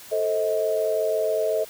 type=chord; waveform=sine; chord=A diminished; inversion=none; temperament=just; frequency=440 / 528 / 633.6 Hz; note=A4 / C5 / Eb5; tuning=0 / +16 / +31 cents; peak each=-25 / -29 / -23 dBFS; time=0.11-1.65 s; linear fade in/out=20 ms; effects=white hiss -44 dBFS RMS until 1.69 s